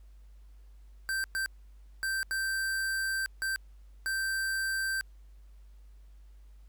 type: tone bursts at uneven times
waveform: square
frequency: 1563 Hz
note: G6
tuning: 6 cents flat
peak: -30 dBFS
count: 6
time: 1.09-1.24 / 1.35-1.46 / 2.03-2.23 / 2.31-3.26 / 3.42-3.56 / 4.06-5.01 s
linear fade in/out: 0 ms
effects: added 50 Hz sine -50 dBFS peak until 6.68 s + pink hiss -72 dBFS RMS until 6.68 s